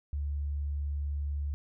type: tone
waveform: sine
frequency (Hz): 72.1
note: D2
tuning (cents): -31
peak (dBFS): -30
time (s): 0.13-1.54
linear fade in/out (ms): 0
effects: none